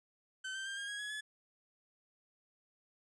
30% pulse tone with pitch steps, 1532 / 1560.6 / 1589.7 / 1619.4 / 1649.6 / 1680.3 / 1711.7 Hz, G6 / G6 / G6 / G#6 / G#6 / G#6 / A6, -40 / -8 / +24 / -44 / -12 / +20 / -48 cents, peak -37 dBFS, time 0.44-1.21 s, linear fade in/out 10 ms, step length 110 ms, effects resampled to 22050 Hz

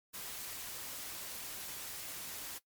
white noise, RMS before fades -44 dBFS, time 0.13-2.59 s, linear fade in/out 20 ms, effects noise-tail reverb RT60 0.1 s tail -18 dB re dry + MP3 96 kbps

